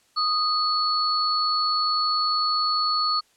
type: tone pair together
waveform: sine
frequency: 1244.5 / 4409 Hz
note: D#6 / C#8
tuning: 0 / -10 cents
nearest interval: octave + minor seventh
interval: 2190 cents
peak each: -23 dBFS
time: 0.16-3.21 s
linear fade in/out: 20 ms
effects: white hiss -62 dBFS RMS until 3.36 s + low-pass 9000 Hz 12 dB/octave